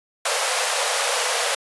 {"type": "high-pass noise", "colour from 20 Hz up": "pink", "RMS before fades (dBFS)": -22, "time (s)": [0.25, 1.55], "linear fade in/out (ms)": 5, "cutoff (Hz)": 460, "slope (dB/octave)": 96, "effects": ["resampled to 24000 Hz"]}